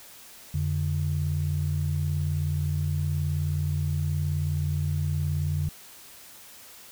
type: tone pair together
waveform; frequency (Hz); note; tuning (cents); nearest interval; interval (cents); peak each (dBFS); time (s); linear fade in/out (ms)
sine; 87.8 / 146.83; F2 / D3; +10 / 0; major sixth; 890; -26; 0.54-5.69; 5
effects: tanh soft clip ceiling -17 dBFS + white hiss -48 dBFS RMS until 6.91 s